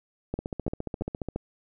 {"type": "two click trains", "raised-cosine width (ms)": 2, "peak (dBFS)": [-18, -16], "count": [14, 4], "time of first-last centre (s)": [[0.39, 1.287], [0.34, 1.36]], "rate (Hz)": [14.5, 2.94], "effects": []}